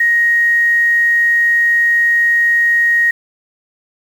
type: tone with quantisation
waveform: sine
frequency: 1876 Hz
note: A#6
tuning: 11 cents sharp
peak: -9 dBFS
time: 0-3.11 s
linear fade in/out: 5 ms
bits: 6
effects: none